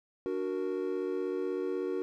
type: chord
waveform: triangle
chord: D augmented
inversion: none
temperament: equal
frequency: 293.7 / 370 / 466.2 Hz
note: D4 / F#4 / A#4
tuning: 0 / 0 / 0 cents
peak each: -36 / -31 / -34 dBFS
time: 0.26-2.02 s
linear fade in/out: 0 ms
effects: none